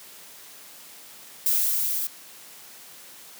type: noise with level ramp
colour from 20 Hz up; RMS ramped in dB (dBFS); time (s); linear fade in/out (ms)
violet; -21 to -28; 1.46-2.07; 2
effects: white hiss -46 dBFS RMS until 3.39 s + high-pass 150 Hz 12 dB/octave